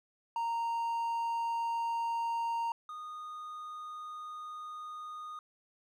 triangle tone pair in turn, 927 / 1232.7 Hz, A#5 / D#6, -10 / -17 cents, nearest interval perfect fourth, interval 493 cents, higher second, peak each -29 / -39 dBFS, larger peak first, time 0.36-2.72 / 2.89-5.39 s, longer second, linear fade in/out 2 ms, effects none

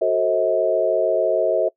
sine chord, F# diminished seventh, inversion none, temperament just, 370 / 444 / 532.8 / 639.4 Hz, F#4 / A4 / C5 / Eb5, 0 / +16 / +31 / +47 cents, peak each -24 / -23 / -22 / -19 dBFS, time 0.01-1.69 s, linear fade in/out 10 ms, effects noise-tail reverb RT60 0.1 s tail -22 dB re dry

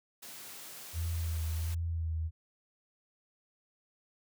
white high-pass noise, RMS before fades -47 dBFS, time 0.22-1.75 s, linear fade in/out 10 ms, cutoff 110 Hz, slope 24 dB/octave
sine tone with vibrato, 82.1 Hz, E2, 6 cents flat, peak -31 dBFS, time 0.93-2.31 s, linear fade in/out 50 ms, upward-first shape sine, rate 1.4 Hz, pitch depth 37 cents each way
effects none

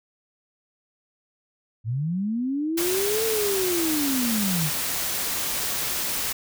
sine linear two-way sweep, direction up then down, 103.83 to 452.3 to 143.5 Hz, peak -23 dBFS, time 1.84-4.71 s, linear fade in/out 50 ms, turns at 3.25 s
white noise, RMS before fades -27 dBFS, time 2.77-6.33 s, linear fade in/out 10 ms
effects none

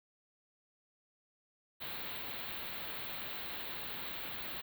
white band-stop noise, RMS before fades -42 dBFS, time 1.8-4.62 s, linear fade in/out 20 ms, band 4300 to 15000 Hz, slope 96 dB/octave, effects none

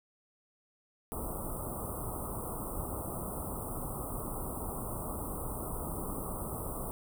pink band-stop noise, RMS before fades -38 dBFS, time 1.12-6.91 s, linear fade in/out 0 ms, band 1300 to 8400 Hz, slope 96 dB/octave, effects none

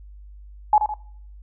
sine tone with echo, 847 Hz, G#5, 34 cents sharp, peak -11 dBFS, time 0.73-0.78 s, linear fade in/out 2 ms, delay 80 ms, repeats 2, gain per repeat -7 dB, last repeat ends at 0.94 s, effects noise-tail reverb RT60 0.6 s tail -21 dB re dry + added 50 Hz sine -40 dBFS peak until 1.42 s

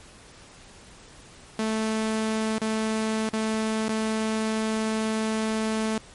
sawtooth tone with dropouts, 219.4 Hz, A3, 5 cents flat, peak -20 dBFS, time 1.59-5.98 s, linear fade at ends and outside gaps 2 ms, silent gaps 2.583-2.616 / 3.29-3.333 / 3.883-3.89 s, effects pink hiss -49 dBFS RMS until 6.14 s + MP3 48 kbps

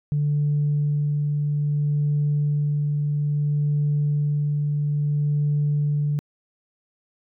sine tone with tremolo, 146.83 Hz, D3, in tune, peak -17 dBFS, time 0.12-6.19 s, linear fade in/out 0 ms, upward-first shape sine, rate 0.6 Hz, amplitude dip 25%, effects tanh soft clip ceiling -15 dBFS

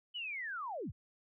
sine linear sweep, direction down, 3028 to 35.73 Hz, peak -38 dBFS, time 0.14-0.92 s, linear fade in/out 20 ms, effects none

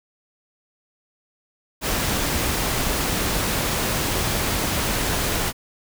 pink noise, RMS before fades -23 dBFS, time 1.81-5.53 s, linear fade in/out 50 ms, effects none

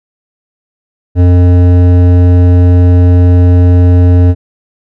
sine tone with hard clipping, 88.9 Hz, F2, 31 cents sharp, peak -4 dBFS, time 1.15-4.35 s, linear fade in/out 50 ms, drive 12 dB, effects none

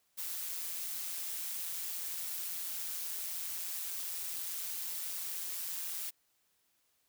blue noise with amplitude modulation, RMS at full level -37 dBFS, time 0.17-6.11 s, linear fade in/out 20 ms, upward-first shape sine, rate 172 Hz, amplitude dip 50%, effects white hiss -75 dBFS RMS until 7.08 s

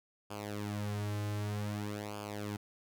sawtooth tone with flanger, 103.83 Hz, G#2, in tune, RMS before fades -38 dBFS, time 0.3-2.57 s, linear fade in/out 10 ms, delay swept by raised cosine 0.51 to 4.31 ms, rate 0.53 Hz, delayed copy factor -0.8, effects none

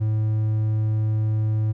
triangle tone, 108.4 Hz, A2, 25 cents flat, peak -17 dBFS, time 0-1.73 s, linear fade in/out 20 ms, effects none

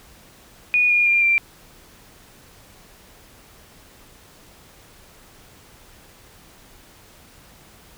sine tone with pitch steps, 2459 / 2427 / 2395 / 2363 Hz, D#7 / D#7 / D7 / D7, -21 / -44 / +33 / +10 cents, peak -14 dBFS, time 0.74-1.38 s, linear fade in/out 0 ms, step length 160 ms, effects pink hiss -49 dBFS RMS until 7.97 s

